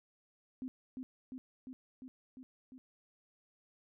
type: tone with echo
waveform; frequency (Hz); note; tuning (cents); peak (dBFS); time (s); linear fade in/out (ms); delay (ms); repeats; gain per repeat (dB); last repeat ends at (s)
sine; 257.5; C4; -28; -38; 0.62-0.68; 0; 350; 6; -2; 2.78
effects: none